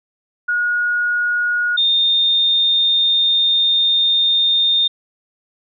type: tone pair in turn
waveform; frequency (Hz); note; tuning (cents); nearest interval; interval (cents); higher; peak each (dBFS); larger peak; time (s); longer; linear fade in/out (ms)
sine; 1446 / 3644; F#6 / A#7; -40 / -40; octave + major third; 1600; second; -15 / -12; second; 0.48-1.77 / 1.77-4.88; second; 10
effects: none